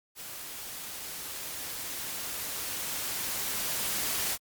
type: noise with level ramp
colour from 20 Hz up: white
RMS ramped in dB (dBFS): -42 to -30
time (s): 0.15-4.38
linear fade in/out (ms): 50
effects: Opus 48 kbps